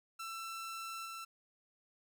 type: tone with level steps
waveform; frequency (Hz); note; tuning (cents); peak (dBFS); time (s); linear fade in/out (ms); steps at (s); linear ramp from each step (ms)
sawtooth; 1338; E6; +25; -38 / -40; 0.19-1.25; 10; 1.05; 10
effects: none